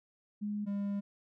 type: tone pair in turn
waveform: sine / triangle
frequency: 207.6 / 201.2 Hz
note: G#3 / G3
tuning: 0 / +45 cents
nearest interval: minor second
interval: 55 cents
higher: first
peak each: -33 / -30 dBFS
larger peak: second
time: 0.41-0.66 / 0.66-1.01 s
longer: second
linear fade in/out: 20 ms
effects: none